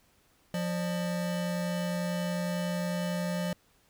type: tone pair together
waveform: square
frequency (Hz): 176.33 / 600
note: F3 / D5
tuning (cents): +17 / +37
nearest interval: octave + major sixth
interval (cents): 2120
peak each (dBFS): -31 / -37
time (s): 0.54-3.53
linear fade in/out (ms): 2
effects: pink hiss -66 dBFS RMS until 3.89 s